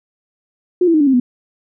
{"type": "tone with pitch steps", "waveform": "sine", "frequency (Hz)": [359.2, 333.2, 309.1, 286.7, 266, 246.8], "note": ["F4", "E4", "D#4", "D4", "C4", "B3"], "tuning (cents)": [49, 19, -11, -42, 29, -1], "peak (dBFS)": -9, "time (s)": [0.81, 1.2], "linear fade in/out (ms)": 5, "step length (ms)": 65, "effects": []}